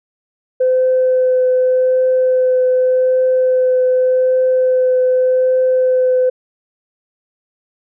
sine tone with vibrato, 511 Hz, C5, 41 cents flat, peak -9 dBFS, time 0.6-6.3 s, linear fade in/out 10 ms, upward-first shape triangle, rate 0.85 Hz, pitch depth 11 cents each way, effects tanh soft clip ceiling -6 dBFS

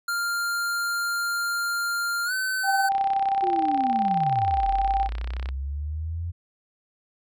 square tone with pitch glide, 1396.9 to 1523.3 Hz, F6 to F#6, 0 to +50 cents, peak -25 dBFS, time 0.08-2.89 s, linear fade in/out 5 ms, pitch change +150 cents, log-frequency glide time 2.25-2.33 s
sine tone with tremolo, 784 Hz, G5, in tune, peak -18 dBFS, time 2.63-5.09 s, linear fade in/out 50 ms, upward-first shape triangle, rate 19 Hz, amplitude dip 55%
click train, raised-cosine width 0.3 ms, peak -21 dBFS, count 85, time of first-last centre 2.92-5.489 s, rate 32.7 Hz
sine linear two-way sweep, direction down then up, 373 to 42.66 to 87.1 Hz, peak -27 dBFS, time 3.42-6.32 s, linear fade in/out 20 ms, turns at 4.66 s
effects none

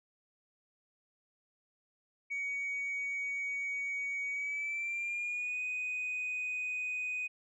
sine tone with pitch glide, 2248 to 2494 Hz, C#7 to D#7, +24 to +3 cents, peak -32 dBFS, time 2.3-7.28 s, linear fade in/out 20 ms, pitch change +179 cents, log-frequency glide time 4.29-5.61 s, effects tanh soft clip ceiling -31 dBFS

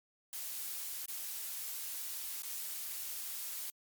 blue noise with dropouts, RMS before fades -41 dBFS, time 0.33-3.7 s, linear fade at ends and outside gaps 0 ms, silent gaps 1.057-1.083 / 2.421-2.433 s, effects MP3 96 kbps

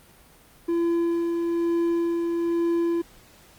triangle tone with tremolo, 338.9 Hz, E4, 48 cents sharp, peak -18 dBFS, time 0.68-3.02 s, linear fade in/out 10 ms, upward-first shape sine, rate 1.1 Hz, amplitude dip 30%, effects pink hiss -53 dBFS RMS until 3.58 s + Opus 32 kbps

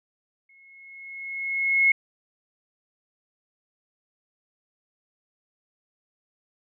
sine tone with exponential growth, 2173 Hz, C#7, 35 cents flat, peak -14 dBFS, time 0.49-1.92 s, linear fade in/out 5 ms, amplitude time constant 310 ms, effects none

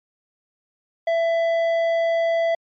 sine tone with tanh clipping, 666 Hz, E5, 18 cents sharp, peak -19 dBFS, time 1.07-2.55 s, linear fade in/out 5 ms, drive 9 dB, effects MP3 64 kbps

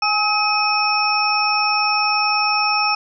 sine tone cluster, 831 / 1280 / 2528 / 5390 Hz, G#5 / D#6 / D#7 / E8, +1 / +49 / +27 / +38 cents, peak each -21 dBFS, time 0.02-2.95 s, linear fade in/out 5 ms, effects none

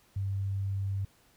sine tone, 98 Hz, G2, in tune, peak -29 dBFS, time 0.16-1.05 s, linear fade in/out 5 ms, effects pink hiss -64 dBFS RMS until 1.36 s

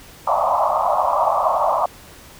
pink band-pass noise, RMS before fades -18 dBFS, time 0.27-1.86 s, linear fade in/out 5 ms, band 580 to 1200 Hz, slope 96 dB/octave, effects pink hiss -43 dBFS RMS until 2.39 s

